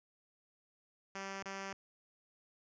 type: tone with dropouts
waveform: 5% pulse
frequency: 194.8 Hz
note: G3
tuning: 11 cents flat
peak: -30 dBFS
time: 1.15-1.73 s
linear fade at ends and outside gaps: 2 ms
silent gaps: 1.427-1.457 s
effects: resampled to 16000 Hz